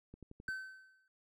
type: click train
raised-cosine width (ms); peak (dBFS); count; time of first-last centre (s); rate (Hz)
3; -38; 5; 0.14-0.488; 11.5
type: tone with exponential decay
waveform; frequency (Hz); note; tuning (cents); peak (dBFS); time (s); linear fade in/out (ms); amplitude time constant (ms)
triangle; 1534; G6; -38; -33; 0.48-1.08; 2; 130
effects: none